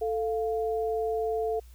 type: tone pair together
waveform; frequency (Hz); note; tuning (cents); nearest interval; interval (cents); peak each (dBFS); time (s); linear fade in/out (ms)
sine; 441.8 / 698.5; A4 / F5; +7 / 0; minor sixth; 793; -27 / -32; 0.01-1.6; 10
effects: added 60 Hz sine -47 dBFS peak until 1.74 s + white hiss -62 dBFS RMS until 1.74 s